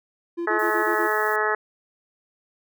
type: tone bursts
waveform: triangle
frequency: 342.1 Hz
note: F4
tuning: 36 cents flat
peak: -23 dBFS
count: 6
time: 0.37-1.079 s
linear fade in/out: 20 ms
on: 99 ms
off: 23 ms
type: harmonic tone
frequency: 213.8 Hz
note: A3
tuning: 49 cents flat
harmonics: 2 / 3 / 4 / 5 / 6 / 7 / 8 / 9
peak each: -26 / -32 / -28 / -31 / -27 / -32 / -26 / -31 dBFS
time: 0.47-1.55 s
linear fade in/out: 5 ms
type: noise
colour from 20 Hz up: violet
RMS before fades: -41 dBFS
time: 0.59-1.36 s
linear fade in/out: 5 ms
effects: none